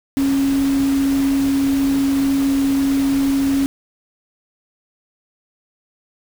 sine tone in noise, 274.2 Hz, C#4, 19 cents flat, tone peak -14 dBFS, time 0.17-3.66 s, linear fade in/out 0 ms, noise pink, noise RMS -30 dBFS, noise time 0.17-3.66 s, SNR +13 dB, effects none

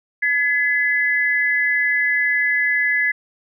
sine tone pair together, 1700 / 2022 Hz, G#6 / B6, +40 / +40 cents, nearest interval minor third, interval 300 cents, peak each -19 / -18 dBFS, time 0.22-3.12 s, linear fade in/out 10 ms, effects none

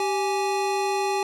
square tone pair together, 389.5 / 830 Hz, G4 / G#5, -11 / -1 cents, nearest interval octave + minor second, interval 1310 cents, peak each -26 dBFS, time 0-1.23 s, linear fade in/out 2 ms, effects low-pass 9000 Hz 12 dB/octave

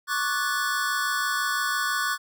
square chord, D major seventh, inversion third, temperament equal with one note detuned, 1108.7 / 1174.7 / 1480 / 1733.8 Hz, C#6 / D6 / F#6 / A6, 0 / 0 / 0 / -26 cents, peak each -31 / -32 / -28 / -32 dBFS, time 0.07-2.18 s, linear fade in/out 50 ms, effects none

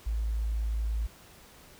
sine tone, 54.9 Hz, A1, 3 cents flat, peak -27 dBFS, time 0.06-1.07 s, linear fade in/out 10 ms, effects pink hiss -54 dBFS RMS until 1.79 s

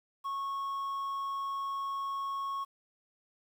triangle tone with quantisation, 1100 Hz, C#6, 14 cents flat, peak -31 dBFS, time 0.24-2.65 s, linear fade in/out 20 ms, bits 10, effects none

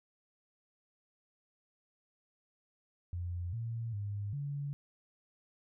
sine tone with pitch steps, 87.8 / 115 / 102 / 142.5 Hz, F2 / A#2 / G#2 / C#3, +10 / -23 / -31 / +48 cents, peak -35 dBFS, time 3.13-4.73 s, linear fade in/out 0 ms, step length 400 ms, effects none

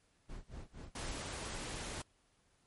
brown noise with tremolo, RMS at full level -44 dBFS, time 0.28-1.24 s, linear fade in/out 20 ms, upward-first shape sine, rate 4.2 Hz, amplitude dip 100%
pink noise, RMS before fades -43 dBFS, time 0.95-2.02 s, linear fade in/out 5 ms
effects pink hiss -73 dBFS RMS until 2.66 s + MP3 48 kbps

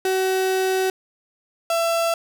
35% pulse tone pair in turn, 377.4 / 669.5 Hz, F#4 / E5, +34 / +27 cents, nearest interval minor seventh, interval 993 cents, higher second, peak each -17 dBFS, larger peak neither, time 0.05-0.9 / 1.7-2.14 s, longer first, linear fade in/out 2 ms, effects none

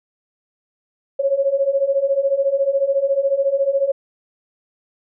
sine beating tone pair, 541 / 555 Hz, C#5 / C#5, -42 / +2 cents, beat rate 14 Hz, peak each -20 / -17 dBFS, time 1.19-3.92 s, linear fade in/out 10 ms, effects none

